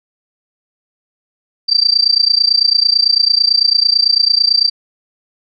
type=tone with amplitude modulation; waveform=sine; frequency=4676 Hz; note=D8; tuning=8 cents flat; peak=-5 dBFS; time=1.68-4.7 s; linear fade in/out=20 ms; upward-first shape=sine; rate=29 Hz; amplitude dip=95%; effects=none